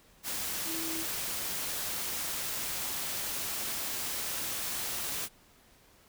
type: tone in noise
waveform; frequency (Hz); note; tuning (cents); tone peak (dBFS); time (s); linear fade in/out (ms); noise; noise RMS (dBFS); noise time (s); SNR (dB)
sine; 324.8; E4; -26; -38; 0.65-1.06; 50; white; -35; 0.23-5.29; -6
effects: pink hiss -61 dBFS RMS until 6.08 s